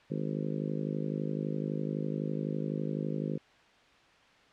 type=harmonic tone; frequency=51.91 Hz; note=G#1; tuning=in tune; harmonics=3 / 4 / 5 / 6 / 7 / 8 / 9 / 10; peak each=-35 / -37 / -39 / -41 / -42 / -43 / -44 / -45 dBFS; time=0.1-3.38 s; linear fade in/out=10 ms; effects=white hiss -60 dBFS RMS until 4.52 s + low-pass 3000 Hz 12 dB/octave